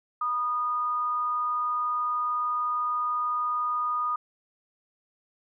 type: tone pair together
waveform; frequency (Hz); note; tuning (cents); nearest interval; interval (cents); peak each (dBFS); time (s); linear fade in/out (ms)
sine; 976 / 1229.7; B5 / D#6; -21 / -21; major third; 400; -36 / -25; 0.21-4.16; 5
effects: none